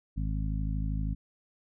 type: harmonic tone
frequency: 52.7 Hz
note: G#1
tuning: 26 cents sharp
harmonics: 1 / 2 / 3 / 4 / 5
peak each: -30 / -36 / -36 / -41 / -42 dBFS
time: 0.16-1.15 s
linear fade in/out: 20 ms
effects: none